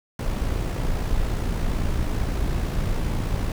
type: noise with amplitude modulation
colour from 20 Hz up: brown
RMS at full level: -22 dBFS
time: 0.19-3.52 s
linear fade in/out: 2 ms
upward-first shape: sine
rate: 57.8 Hz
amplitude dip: 40%
effects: none